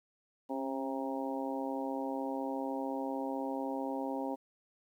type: harmonic tone with a mistuned harmonic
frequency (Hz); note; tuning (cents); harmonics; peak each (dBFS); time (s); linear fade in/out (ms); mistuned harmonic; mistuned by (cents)
133.7; C3; +38; 2 / 3 / 4 / 5 / 6 / 7; -37 / -44 / -40 / -45 / -42 / -43; 0.49-4.36; 20; 2; +27
effects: 11-bit